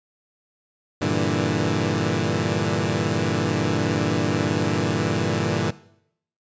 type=chord; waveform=15% pulse; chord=E half-diminished seventh; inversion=first; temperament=equal; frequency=98 / 116.54 / 146.83 / 164.81 Hz; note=G2 / Bb2 / D3 / E3; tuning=0 / 0 / 0 / 0 cents; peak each=-20 dBFS; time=1.01-5.71 s; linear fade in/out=10 ms; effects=noise-tail reverb RT60 0.7 s tail -18 dB re dry + resampled to 16000 Hz